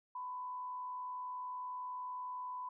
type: tone with frequency modulation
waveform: sine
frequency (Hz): 1000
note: B5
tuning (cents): +21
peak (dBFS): -40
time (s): 0.15-2.69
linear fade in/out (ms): 5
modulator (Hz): 69.1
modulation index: 0.29
effects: none